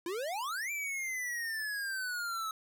square exponential two-way sweep, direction up then down, 327.3 to 2362 to 1287 Hz, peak -35 dBFS, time 0.06-2.51 s, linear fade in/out 2 ms, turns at 0.71 s, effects none

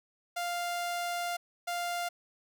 sawtooth tone bursts at uneven times, 698.5 Hz, F5, in tune, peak -28 dBFS, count 2, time 0.36-1.37 / 1.67-2.09 s, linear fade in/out 10 ms, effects none

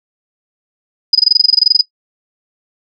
sine tone bursts, 4975 Hz, D#8, 1 cent flat, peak -3 dBFS, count 16, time 1.13-1.812 s, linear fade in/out 5 ms, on 22 ms, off 22 ms, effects noise-tail reverb RT60 0.1 s tail -20 dB re dry

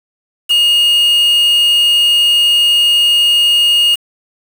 triangle tone with quantisation, 2856 Hz, F7, 38 cents sharp, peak -6 dBFS, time 0.49-3.96 s, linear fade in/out 20 ms, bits 4, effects none

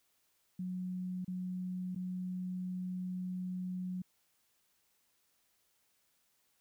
sine tone with dropouts, 182.8 Hz, F#3, 21 cents flat, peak -36 dBFS, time 0.59-4.02 s, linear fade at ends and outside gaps 5 ms, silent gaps 1.247-1.278 / 1.949-1.959 s, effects white hiss -75 dBFS RMS until 6.6 s

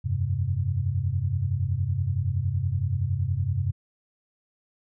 sine chord, F suspended second, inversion none, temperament equal with one note detuned, 87.31 / 98 / 131.87 Hz, F2 / G2 / C3, 0 / 0 / +14 cents, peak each -29 / -26 / -28 dBFS, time 0.04-3.72 s, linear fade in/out 20 ms, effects none

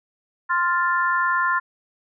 sine chord, F major, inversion second, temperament equal, 1046.5 / 1396.9 / 1760 Hz, C6 / F6 / A6, 0 / 0 / 0 cents, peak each -21 / -23 / -24 dBFS, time 0.49-1.6 s, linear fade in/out 20 ms, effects none

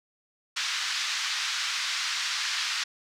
white band-pass noise, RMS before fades -30 dBFS, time 0.56-2.84 s, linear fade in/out 10 ms, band 1200 to 5500 Hz, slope 24 dB/octave, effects none

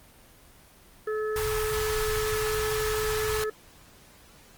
harmonic tone, 430.7 Hz, A4, 37 cents flat, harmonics 1 / 3 / 4, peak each -27 / -37 / -39 dBFS, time 1.07-3.5 s, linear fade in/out 5 ms
pink band-stop noise, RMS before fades -32 dBFS, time 1.36-3.44 s, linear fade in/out 2 ms, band 140 to 790 Hz, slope 96 dB/octave
effects pink hiss -54 dBFS RMS until 4.57 s + Opus 24 kbps

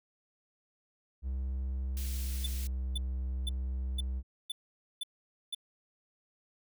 triangle tone with pitch glide, 65.3 to 64.25 Hz, C2 to C2, -3 to -31 cents, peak -30 dBFS, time 1.22-4.23 s, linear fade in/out 50 ms, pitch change -28 cents, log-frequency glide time 1.9-2.69 s
white high-pass noise, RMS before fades -45 dBFS, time 1.97-2.67 s, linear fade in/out 0 ms, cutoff 2300 Hz, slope 12 dB/octave
square tone bursts, 3507 Hz, A7, 6 cents flat, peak -34 dBFS, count 7, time 2.44-5.548 s, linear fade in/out 5 ms, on 24 ms, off 490 ms
effects none

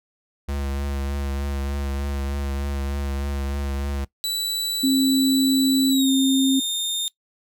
square tone with vibrato, 69.7 Hz, C#2, 10 cents sharp, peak -25 dBFS, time 0.48-4.05 s, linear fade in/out 10 ms, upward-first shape triangle, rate 3.3 Hz, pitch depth 29 cents each way
sawtooth tone with pitch glide, 3951 to 3644 Hz, B7 to A#7, 0 to -40 cents, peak -20 dBFS, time 4.24-7.08 s, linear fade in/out 0 ms, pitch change -140 cents, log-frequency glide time 5.9-6.1 s
sine tone, 267.7 Hz, C4, 40 cents sharp, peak -16 dBFS, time 4.83-6.6 s, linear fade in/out 10 ms
effects noise-tail reverb RT60 0.1 s tail -19 dB re dry

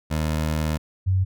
20% pulse / sine tone pair in turn, 77.78 / 94.21 Hz, D#2 / F#2, 0 / +32 cents, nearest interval minor third, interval 332 cents, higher second, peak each -17 dBFS, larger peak neither, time 0.1-0.78 / 1.06-1.25 s, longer first, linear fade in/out 20 ms, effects none

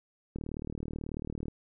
click train, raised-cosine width 3 ms, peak -24 dBFS, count 44, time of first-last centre 0.36-1.483 s, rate 38.3 Hz, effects none

